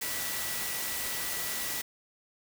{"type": "tone in noise", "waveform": "sine", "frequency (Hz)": 1950, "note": "B6", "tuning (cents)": -23, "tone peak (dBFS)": -42, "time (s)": [0.01, 1.82], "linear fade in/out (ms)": 10, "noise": "white", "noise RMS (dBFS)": -34, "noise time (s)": [0.01, 1.82], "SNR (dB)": -11, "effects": []}